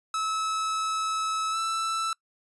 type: tone with pitch glide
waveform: 45% pulse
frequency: 1298 to 1323.7 Hz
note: E6 to E6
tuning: -27 to +7 cents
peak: -26 dBFS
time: 0.14-2.13 s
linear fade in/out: 2 ms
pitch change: +34 cents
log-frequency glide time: 1.51-1.57 s
effects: noise-tail reverb RT60 0.1 s tail -24 dB re dry + resampled to 24000 Hz

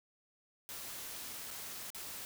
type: noise with dropouts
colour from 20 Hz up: white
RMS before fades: -45 dBFS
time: 0.69-2.25 s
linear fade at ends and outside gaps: 0 ms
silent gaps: 1.506-1.51 / 1.903-1.947 s
effects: none

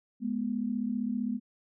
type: tone pair together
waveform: sine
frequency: 209.9 / 245.3 Hz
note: G#3 / B3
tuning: +19 / -12 cents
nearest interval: minor third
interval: 269 cents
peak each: -32 / -31 dBFS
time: 0.2-1.4 s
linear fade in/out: 50 ms
effects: none

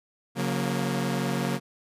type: chord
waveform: sawtooth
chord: F# major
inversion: second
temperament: equal with one note detuned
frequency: 138.59 / 181.29 / 233.1 Hz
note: C#3 / F#3 / A#3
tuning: 0 / -35 / 0 cents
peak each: -26 dBFS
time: 0.35-1.6 s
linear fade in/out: 50 ms
effects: resampled to 32000 Hz

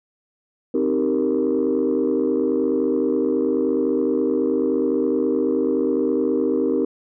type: chord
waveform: sine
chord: C minor seventh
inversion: none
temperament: equal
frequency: 261.6 / 311.1 / 392 / 466.2 Hz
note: C4 / Eb4 / G4 / Bb4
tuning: 0 / 0 / 0 / 0 cents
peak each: -22 dBFS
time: 0.74-6.85 s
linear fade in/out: 5 ms
effects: tanh soft clip ceiling -11 dBFS

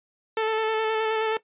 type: tone with vibrato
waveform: sawtooth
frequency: 440 Hz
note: A4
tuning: in tune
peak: -18 dBFS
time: 0.37-1.37 s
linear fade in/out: 2 ms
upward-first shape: square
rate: 9.5 Hz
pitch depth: 15 cents each way
effects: noise-tail reverb RT60 0.1 s tail -17 dB re dry + resampled to 8000 Hz

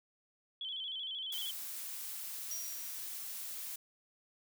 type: tone with vibrato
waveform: sine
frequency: 3227 Hz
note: G7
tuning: 50 cents sharp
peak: -38 dBFS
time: 0.61-1.51 s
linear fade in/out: 2 ms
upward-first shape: square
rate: 13 Hz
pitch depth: 70 cents each way
type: noise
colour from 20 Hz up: blue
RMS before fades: -43 dBFS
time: 1.32-3.76 s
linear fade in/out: 5 ms
type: tone with exponential decay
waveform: square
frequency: 5740 Hz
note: F8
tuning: 47 cents sharp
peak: -38 dBFS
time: 2.51-3.34 s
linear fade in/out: 1 ms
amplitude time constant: 180 ms
effects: none

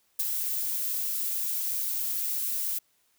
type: noise with ADSR envelope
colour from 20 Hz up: violet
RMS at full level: -25 dBFS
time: 0.19-2.79 s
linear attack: 9 ms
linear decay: 23 ms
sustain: -5 dB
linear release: 10 ms
effects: white hiss -69 dBFS RMS until 3.18 s

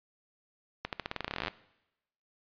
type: accelerating click train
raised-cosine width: 0.3 ms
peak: -17 dBFS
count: 20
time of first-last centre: 0.85-1.482 s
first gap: 78 ms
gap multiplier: 0.89
effects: noise-tail reverb RT60 0.9 s tail -19 dB re dry + resampled to 11025 Hz

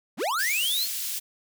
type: linear sweep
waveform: square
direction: up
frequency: 138.59 to 4465 Hz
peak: -25 dBFS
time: 0.17-0.88 s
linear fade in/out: 50 ms
type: high-pass noise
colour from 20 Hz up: white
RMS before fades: -31 dBFS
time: 0.38-1.2 s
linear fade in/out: 20 ms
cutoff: 3100 Hz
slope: 12 dB/octave
effects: none

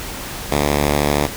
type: tone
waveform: 5% pulse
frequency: 72.8 Hz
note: D2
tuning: 15 cents flat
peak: -4 dBFS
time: 0.51-1.27 s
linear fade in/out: 10 ms
effects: pink hiss -29 dBFS RMS until 1.36 s

